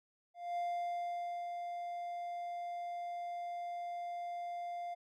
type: tone with ADSR envelope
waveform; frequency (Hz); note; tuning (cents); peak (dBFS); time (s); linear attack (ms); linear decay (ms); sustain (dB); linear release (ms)
triangle; 698.5; F5; 0; -32; 0.34-4.95; 230; 900; -5; 18
effects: none